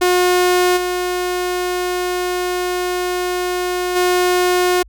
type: tone with level steps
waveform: sawtooth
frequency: 360 Hz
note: F#4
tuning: 47 cents flat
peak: -8 / -14 / -9 dBFS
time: 0.01-4.83 s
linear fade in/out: 10 ms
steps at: 0.76 / 3.95 s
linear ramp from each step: 20 ms
effects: added 50 Hz sine -41 dBFS peak until 4.88 s